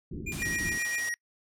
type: low-pass noise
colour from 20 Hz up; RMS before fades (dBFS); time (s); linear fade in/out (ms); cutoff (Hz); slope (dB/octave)
white; -38; 0.11-0.78; 5; 350; 48
type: tone with tremolo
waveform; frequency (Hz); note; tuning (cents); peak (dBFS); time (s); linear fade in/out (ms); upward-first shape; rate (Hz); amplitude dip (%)
square; 2411; D7; +45; -33; 0.26-1.04; 10; sine; 7.5; 95
type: noise bursts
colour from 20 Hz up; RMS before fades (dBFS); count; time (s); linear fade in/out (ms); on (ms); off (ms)
white; -39; 6; 0.32-1.09; 0; 110; 22
type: tone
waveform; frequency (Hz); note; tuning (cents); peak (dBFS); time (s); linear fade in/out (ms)
square; 1892; A#6; +25; -31; 0.42-1.14; 0
effects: noise-tail reverb RT60 0.1 s tail -26 dB re dry + low-pass 11000 Hz 12 dB/octave